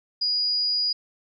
sine tone, 4896 Hz, D#8, 29 cents flat, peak -21 dBFS, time 0.21-0.93 s, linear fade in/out 10 ms, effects none

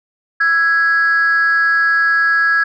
sine tone pair together, 1332 / 1661.2 Hz, E6 / G#6, +18 / 0 cents, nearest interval major third, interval 382 cents, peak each -16 / -10 dBFS, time 0.4-2.64 s, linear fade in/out 10 ms, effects tanh soft clip ceiling -7 dBFS

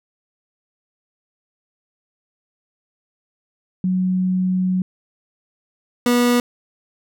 sine / 30% pulse tone pair in turn, 184.7 / 242.9 Hz, F#3 / B3, -3 / -29 cents, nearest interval perfect fourth, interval 474 cents, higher second, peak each -16 / -11 dBFS, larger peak second, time 3.84-4.82 / 6.06-6.4 s, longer first, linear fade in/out 2 ms, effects none

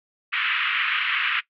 white band-pass noise, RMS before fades -24 dBFS, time 0.32-1.41 s, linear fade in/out 20 ms, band 1200 to 3000 Hz, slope 48 dB/octave, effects noise-tail reverb RT60 0.1 s tail -18 dB re dry

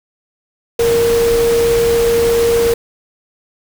sine tone in noise, 466.2 Hz, A#4, in tune, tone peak -10 dBFS, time 0.79-2.74 s, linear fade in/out 5 ms, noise pink, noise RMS -22 dBFS, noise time 0.79-2.74 s, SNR +9 dB, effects none

